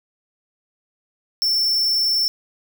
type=tone; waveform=square; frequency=5390 Hz; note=E8; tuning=38 cents sharp; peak=-17 dBFS; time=1.42-2.28 s; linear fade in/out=0 ms; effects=none